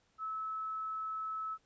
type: tone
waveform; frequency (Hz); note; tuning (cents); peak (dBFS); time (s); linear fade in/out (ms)
sine; 1300; E6; -24; -36; 0.18-1.58; 50
effects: pink hiss -73 dBFS RMS until 1.65 s + resampled to 16000 Hz